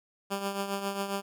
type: tone with tremolo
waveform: 10% pulse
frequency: 198 Hz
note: G3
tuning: 18 cents sharp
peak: -20 dBFS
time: 0.3-1.22 s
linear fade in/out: 20 ms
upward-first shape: triangle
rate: 7.4 Hz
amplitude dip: 65%
effects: none